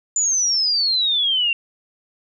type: exponential sweep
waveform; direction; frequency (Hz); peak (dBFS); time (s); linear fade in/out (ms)
sine; down; 7100 to 2726; -16; 0.16-1.53; 2
effects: none